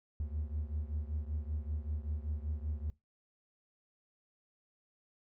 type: beating tone pair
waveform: triangle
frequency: 73.5 / 78.7 Hz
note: D2 / D#2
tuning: +2 / +20 cents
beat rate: 5.2 Hz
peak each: -35 / -38 dBFS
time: 0.2-2.9 s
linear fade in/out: 0 ms
effects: noise-tail reverb RT60 0.2 s tail -20 dB re dry